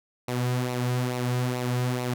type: tone with flanger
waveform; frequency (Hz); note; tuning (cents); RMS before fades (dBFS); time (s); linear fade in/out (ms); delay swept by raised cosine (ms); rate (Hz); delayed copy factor
sawtooth; 124.4; B2; +13; -27; 0.28-2.14; 5; 0.6 to 3.6; 2.3; -0.55
effects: none